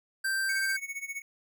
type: tone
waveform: square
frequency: 1568 Hz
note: G6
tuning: in tune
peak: -28 dBFS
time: 0.24-0.77 s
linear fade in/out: 10 ms
type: tone with tremolo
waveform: square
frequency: 2217 Hz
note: C#7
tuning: in tune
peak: -33 dBFS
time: 0.49-1.22 s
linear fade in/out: 2 ms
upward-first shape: sine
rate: 15 Hz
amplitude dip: 85%
effects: none